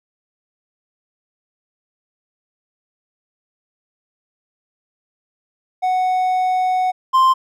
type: tone pair in turn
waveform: triangle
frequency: 740 / 1046.5 Hz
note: F#5 / C6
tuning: 0 / 0 cents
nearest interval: tritone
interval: 600 cents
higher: second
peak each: -13 / -8 dBFS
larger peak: second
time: 5.82-6.92 / 7.13-7.34 s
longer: first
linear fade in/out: 20 ms
effects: none